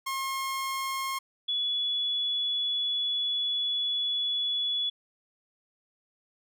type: tone pair in turn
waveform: sawtooth / sine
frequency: 1074 / 3410 Hz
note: C6 / G#7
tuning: +45 / +45 cents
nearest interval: octave + minor sixth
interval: 2000 cents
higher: second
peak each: -26 dBFS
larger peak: neither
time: 0.06-1.19 / 1.48-4.9 s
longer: second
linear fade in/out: 10 ms
effects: none